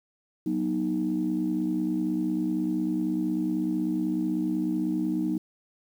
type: chord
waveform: sine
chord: B major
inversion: second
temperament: equal with one note detuned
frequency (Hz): 185 / 241 / 311.1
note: F#3 / B3 / D#4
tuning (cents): 0 / -42 / 0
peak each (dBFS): -30 / -30 / -26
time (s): 0.46-5.38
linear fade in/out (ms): 5
effects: tanh soft clip ceiling -17 dBFS + 9-bit